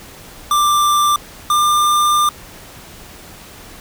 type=tone pair in turn; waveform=square; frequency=1182 / 1196.4 Hz; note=D6 / D6; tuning=+11 / +32 cents; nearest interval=unison; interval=21 cents; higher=second; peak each=-12 dBFS; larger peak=neither; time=0.51-1.16 / 1.5-2.29 s; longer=second; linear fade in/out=2 ms; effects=pink hiss -38 dBFS RMS until 3.8 s